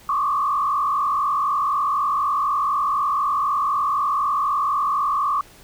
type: tone with frequency modulation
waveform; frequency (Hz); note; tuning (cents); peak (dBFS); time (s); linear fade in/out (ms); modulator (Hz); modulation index
sine; 1142; D6; -49; -18; 0.09-5.41; 2; 44; 1.6
effects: pink hiss -48 dBFS RMS until 5.63 s